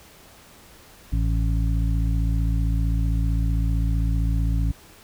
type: harmonic tone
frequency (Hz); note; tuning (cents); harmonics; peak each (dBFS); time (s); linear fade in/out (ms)
55.5; A1; +16; 1 / 2 / 3 / 5; -20 / -26 / -30 / -34; 1.12-4.72; 10
effects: pink hiss -49 dBFS RMS until 5.03 s